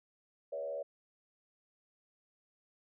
sine tone with frequency modulation, 564 Hz, C#5, 30 cents sharp, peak -36 dBFS, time 0.52-0.83 s, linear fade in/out 10 ms, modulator 76.1 Hz, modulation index 0.91, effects none

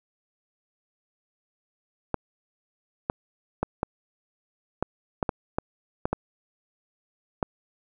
clicks, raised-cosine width 1 ms, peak -10 dBFS, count 11, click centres 2.143 / 3.099 / 3.63 / 3.831 / 4.826 / 5.228 / 5.292 / 5.585 / 6.055 / 6.13 / 7.428 s, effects none

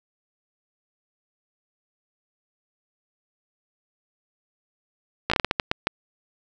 slowing click train, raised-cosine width 0.3 ms, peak -4 dBFS, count 10, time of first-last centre 5.3-5.87 s, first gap 15 ms, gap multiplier 1.34, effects none

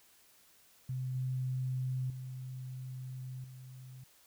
sine tone with level steps, 128.8 Hz, C3, 27 cents flat, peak -34 / -32 / -40 / -47 dBFS, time 0.89-4.04 s, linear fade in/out 5 ms, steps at 1.15 / 2.1 / 3.44 s, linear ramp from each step 2 ms, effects white hiss -64 dBFS RMS until 4.26 s

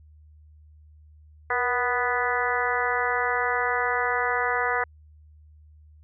harmonic tone with a mistuned harmonic, 246.9 Hz, B3, in tune, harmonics 2 / 3 / 4 / 5 / 6 / 7 / 8, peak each -30 / -30 / -30 / -30 / -30 / -30 / -30 dBFS, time 1.5-4.84 s, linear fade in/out 5 ms, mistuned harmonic 2, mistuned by -43 cents, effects added 76 Hz sine -49 dBFS peak until 6.03 s

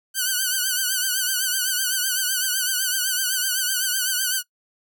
5% pulse tone with vibrato, 1512 Hz, F#6, 37 cents sharp, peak -10 dBFS, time 0.14-4.43 s, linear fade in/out 50 ms, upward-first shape triangle, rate 7.9 Hz, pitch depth 87 cents each way, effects noise-tail reverb RT60 0.1 s tail -21 dB re dry

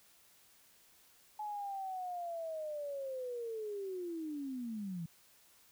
sine linear sweep, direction down, 853 to 160 Hz, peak -38 dBFS, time 1.39-5.06 s, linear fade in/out 5 ms, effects white hiss -65 dBFS RMS until 5.71 s

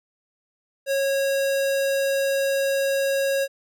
square tone, 548 Hz, C#5, 20 cents flat, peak -21 dBFS, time 0.86-3.48 s, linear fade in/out 50 ms, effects none

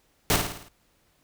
pink noise with echo, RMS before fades -21 dBFS, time 0.3-0.36 s, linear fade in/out 0 ms, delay 54 ms, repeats 6, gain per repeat -5 dB, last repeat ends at 0.684 s, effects pink hiss -66 dBFS RMS until 1.23 s

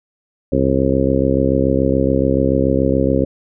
harmonic tone, 67 Hz, C2, 42 cents sharp, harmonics 1 / 2 / 3 / 4 / 5 / 6 / 7 / 8, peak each -22 / -21 / -22 / -18 / -22 / -22 / -22 / -20 dBFS, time 0.52-3.25 s, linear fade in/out 5 ms, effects none

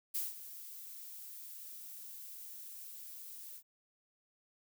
violet noise with ADSR envelope, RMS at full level -35 dBFS, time 0.14-3.63 s, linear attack 14 ms, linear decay 180 ms, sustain -14 dB, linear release 72 ms, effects none

